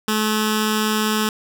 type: tone with notch filter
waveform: 10% pulse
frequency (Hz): 215.3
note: A3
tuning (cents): -37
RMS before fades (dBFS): -20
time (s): 0.08-1.29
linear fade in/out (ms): 2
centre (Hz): 650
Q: 0.73
effects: none